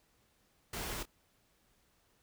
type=noise with echo; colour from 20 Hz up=pink; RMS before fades=-40 dBFS; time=0.73-1.03 s; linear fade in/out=5 ms; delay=26 ms; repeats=1; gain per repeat=-13 dB; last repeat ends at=1.056 s; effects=pink hiss -72 dBFS RMS until 2.22 s